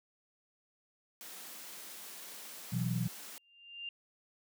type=high-pass noise; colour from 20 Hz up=white; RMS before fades=-48 dBFS; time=1.21-3.38 s; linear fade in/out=0 ms; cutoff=160 Hz; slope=48 dB/octave
type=chord; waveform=sine; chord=B suspended fourth; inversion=none; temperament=equal; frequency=123.47 / 164.81 / 185 Hz; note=B2 / E3 / F#3; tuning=0 / 0 / 0 cents; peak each=-34 / -36 / -36 dBFS; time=2.72-3.08 s; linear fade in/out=10 ms
type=tone with exponential growth; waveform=sine; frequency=2794 Hz; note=F7; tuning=in tune; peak=-37 dBFS; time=3.29-3.89 s; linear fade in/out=2 ms; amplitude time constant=130 ms
effects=none